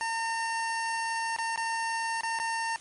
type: tone with dropouts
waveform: 25% pulse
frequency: 910 Hz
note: A#5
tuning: 42 cents flat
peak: -25 dBFS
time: 0.01-2.76 s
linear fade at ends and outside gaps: 0 ms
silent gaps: 1.363-1.386 / 1.56-1.576 / 2.209-2.234 / 2.389-2.399 s
effects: white hiss -50 dBFS RMS until 2.8 s + MP3 48 kbps